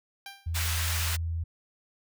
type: tone with exponential decay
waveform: 10% pulse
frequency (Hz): 791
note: G5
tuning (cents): +15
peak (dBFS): -29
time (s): 0.26-0.56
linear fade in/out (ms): 2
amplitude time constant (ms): 65
type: tone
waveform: sine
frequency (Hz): 82.8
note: E2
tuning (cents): +8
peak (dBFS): -28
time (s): 0.46-1.44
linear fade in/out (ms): 10
type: high-pass noise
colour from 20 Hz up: pink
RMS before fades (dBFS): -32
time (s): 0.54-1.17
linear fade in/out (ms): 20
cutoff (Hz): 1400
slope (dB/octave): 12
effects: none